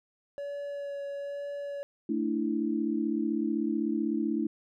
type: tone with vibrato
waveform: triangle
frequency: 567 Hz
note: C#5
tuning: 39 cents sharp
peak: -32 dBFS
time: 0.38-1.83 s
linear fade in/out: 0 ms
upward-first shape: sine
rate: 1.1 Hz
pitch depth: 12 cents each way
type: chord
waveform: sine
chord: A suspended fourth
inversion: none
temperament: equal with one note detuned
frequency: 222.2 / 293.7 / 329.6 Hz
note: A3 / D4 / E4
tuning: +17 / 0 / 0 cents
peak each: -31 dBFS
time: 2.09-4.47 s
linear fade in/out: 5 ms
effects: none